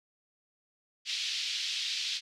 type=band-pass noise; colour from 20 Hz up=pink; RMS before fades=-34 dBFS; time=1.05-2.21 s; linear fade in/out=50 ms; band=2900 to 5000 Hz; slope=24 dB/octave; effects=none